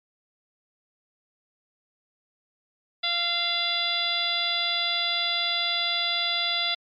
harmonic tone with a mistuned harmonic, 692 Hz, F5, 16 cents flat, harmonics 1 / 2 / 3 / 4 / 5 / 6 / 7, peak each -35 / -35 / -31 / -35 / -26 / -31 / -34 dBFS, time 3.03-6.75 s, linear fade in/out 10 ms, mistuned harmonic 6, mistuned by -72 cents, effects MP3 64 kbps

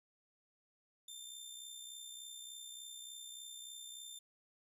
20% pulse tone with amplitude modulation, 3580 Hz, A7, 29 cents sharp, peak -40 dBFS, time 1.08-4.19 s, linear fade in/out 5 ms, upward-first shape sine, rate 63.4 Hz, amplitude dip 50%, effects 13-bit

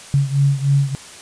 sine beating tone pair, 138.59 / 141.89 Hz, C#3 / C#3, 0 / +41 cents, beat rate 3.3 Hz, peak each -15 / -18 dBFS, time 0.14-0.95 s, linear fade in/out 0 ms, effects white hiss -38 dBFS RMS until 1.21 s + resampled to 22050 Hz

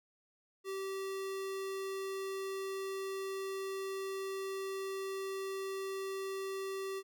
square tone, 386.9 Hz, G4, 23 cents flat, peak -38 dBFS, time 0.64-7.03 s, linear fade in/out 50 ms, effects none

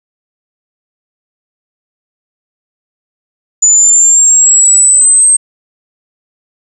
sine linear sweep, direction up, 6960 to 8372 Hz, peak -3 dBFS, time 3.62-5.37 s, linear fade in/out 10 ms, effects none

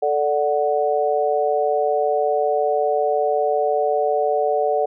sine chord, D major, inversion second, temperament equal, 440 / 587.3 / 740 Hz, A4 / D5 / F#5, 0 / 0 / 0 cents, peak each -21 dBFS, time 0.02-4.86 s, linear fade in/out 10 ms, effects none

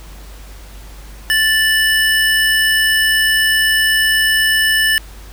square tone pair together, 1760 / 2956 Hz, A6 / F#7, 0 / -2 cents, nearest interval major sixth, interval 898 cents, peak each -13 / -18 dBFS, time 1.3-4.98 s, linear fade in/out 0 ms, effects added 50 Hz sine -33 dBFS peak until 5.32 s + pink hiss -41 dBFS RMS until 5.32 s

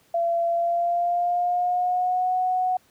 sine tone with pitch glide, 680 to 737.3 Hz, F5 to F#5, -46 to -6 cents, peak -20 dBFS, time 0.14-2.77 s, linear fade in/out 5 ms, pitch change +140 cents, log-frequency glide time 0.47-2.34 s, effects pink hiss -60 dBFS RMS until 2.9 s + high-pass 100 Hz 12 dB/octave

